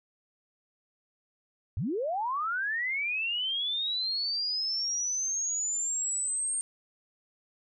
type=linear sweep; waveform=sine; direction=up; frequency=73.42 to 8670 Hz; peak=-28 dBFS; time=1.77-6.61 s; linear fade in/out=0 ms; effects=none